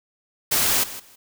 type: noise with echo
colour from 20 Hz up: white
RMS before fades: -20 dBFS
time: 0.51-0.84 s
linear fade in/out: 10 ms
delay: 160 ms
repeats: 2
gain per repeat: -15 dB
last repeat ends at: 1.16 s
effects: none